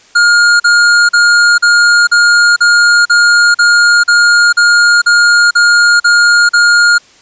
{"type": "tone bursts", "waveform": "square", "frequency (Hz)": 1419, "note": "F6", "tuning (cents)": 27, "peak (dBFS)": -5, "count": 14, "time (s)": [0.15, 6.983], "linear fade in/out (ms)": 10, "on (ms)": 450, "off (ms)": 41, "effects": ["white hiss -43 dBFS RMS until 7.21 s", "resampled to 16000 Hz"]}